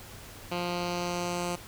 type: tone with low-pass filter sweep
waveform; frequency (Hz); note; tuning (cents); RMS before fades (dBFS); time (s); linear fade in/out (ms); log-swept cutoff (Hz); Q
10% pulse; 175.7; F3; +11; -32; 0.51-1.56; 10; 3600 to 9000; 1.7
effects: added 101 Hz sine -52 dBFS peak until 1.67 s + pink hiss -47 dBFS RMS until 1.67 s